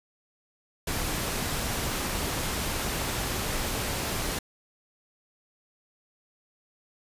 pink noise, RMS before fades -30 dBFS, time 0.87-4.39 s, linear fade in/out 5 ms, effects resampled to 32000 Hz

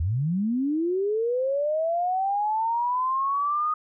sine linear sweep, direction up, 73.42 to 1245 Hz, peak -22 dBFS, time 0-3.74 s, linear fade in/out 5 ms, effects none

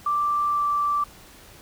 sine tone with pitch glide, 1174.7 to 1167.9 Hz, D6 to D6, 0 to -10 cents, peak -20 dBFS, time 0.06-1.04 s, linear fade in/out 5 ms, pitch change -10 cents, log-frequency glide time 0.49-0.64 s, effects pink hiss -48 dBFS RMS until 1.61 s

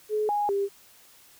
sine tone with pitch steps, 426.1 / 826 / 398.6 Hz, G#4 / G#5 / G4, +44 / -10 / +29 cents, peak -23 dBFS, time 0.09-0.69 s, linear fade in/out 50 ms, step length 200 ms, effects white hiss -55 dBFS RMS until 1.39 s

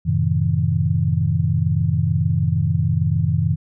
sine chord, F# diminished seventh, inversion none, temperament just, 92.5 / 111 / 133.2 / 159.84 Hz, F#2 / A2 / C3 / Eb3, 0 / +16 / +31 / +47 cents, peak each -21 / -23 / -22 / -20 dBFS, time 0.05-3.56 s, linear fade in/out 20 ms, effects none

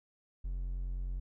triangle tone, 44.79 Hz, F1, 44 cents sharp, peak -32 dBFS, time 0.44-1.2 s, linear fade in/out 10 ms, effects none

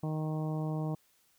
harmonic tone, 155.56 Hz, D#3, in tune, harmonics 1 / 2 / 3 / 4 / 5 / 6 / 7, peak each -32 / -39 / -44 / -44 / -46 / -50 / -51 dBFS, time 0.03-0.95 s, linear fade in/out 5 ms, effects white hiss -69 dBFS RMS until 1.38 s

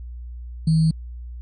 sine tone with sample-and-hold, 160 Hz, D#3, 49 cents sharp, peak -14 dBFS, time 0.67-0.91 s, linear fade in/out 5 ms, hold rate 4410 Hz, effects added 60 Hz sine -32 dBFS peak until 1.41 s + resampled to 24000 Hz

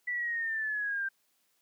sine linear sweep, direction down, 1975.5 to 1568 Hz, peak -30 dBFS, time 0.07-1.09 s, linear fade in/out 10 ms, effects white hiss -73 dBFS RMS until 1.61 s + high-pass 150 Hz 12 dB/octave

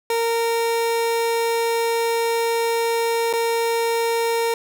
30% pulse tone with dropouts, 461.8 Hz, A#4, 16 cents flat, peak -16 dBFS, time 0.1-4.54 s, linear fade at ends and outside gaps 2 ms, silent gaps 3.329-3.335 s, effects none

